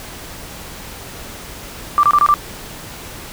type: tone bursts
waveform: sine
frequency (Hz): 1177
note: D6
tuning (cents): +3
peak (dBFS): -8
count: 5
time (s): 1.98-2.34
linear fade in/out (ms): 0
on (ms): 52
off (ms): 25
effects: pink hiss -33 dBFS RMS until 3.32 s